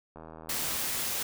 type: click train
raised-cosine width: 1 ms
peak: -31 dBFS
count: 49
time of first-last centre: 0.16-0.759 s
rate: 80.1 Hz
type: noise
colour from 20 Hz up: white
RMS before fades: -32 dBFS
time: 0.49-1.23 s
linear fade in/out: 5 ms
effects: none